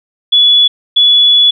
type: tone pair in turn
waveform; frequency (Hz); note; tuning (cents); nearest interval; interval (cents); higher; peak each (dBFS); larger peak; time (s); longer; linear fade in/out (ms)
sine; 3415 / 3415; G#7 / G#7; +48 / +48; unison; 0; neither; -4; neither; 0.32-0.68 / 0.96-1.51; second; 10
effects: none